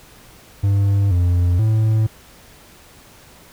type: tone with pitch steps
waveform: triangle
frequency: 99.7 / 88.2 / 109.7 Hz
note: G2 / F2 / A2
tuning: +30 / +18 / -5 cents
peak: -11 dBFS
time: 0.63-2.07 s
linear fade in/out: 10 ms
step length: 480 ms
effects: pink hiss -46 dBFS RMS until 3.52 s